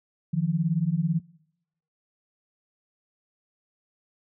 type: beating tone pair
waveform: sine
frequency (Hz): 154.9 / 172.9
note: D#3 / F3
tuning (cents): -7 / -17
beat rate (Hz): 18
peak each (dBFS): -25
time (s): 0.33-1.2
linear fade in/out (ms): 10
effects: noise-tail reverb RT60 0.8 s tail -24 dB re dry